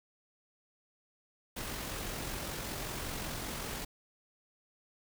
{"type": "noise with amplitude modulation", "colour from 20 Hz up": "pink", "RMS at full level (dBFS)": -38, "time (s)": [1.56, 3.85], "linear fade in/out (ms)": 10, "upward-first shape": "sine", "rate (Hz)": 45.2, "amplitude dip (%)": 30, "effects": []}